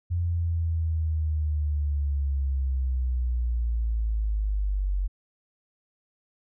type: linear sweep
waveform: sine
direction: down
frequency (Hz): 87.31 to 46.25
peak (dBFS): -23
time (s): 0.1-5.08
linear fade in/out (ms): 20
effects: none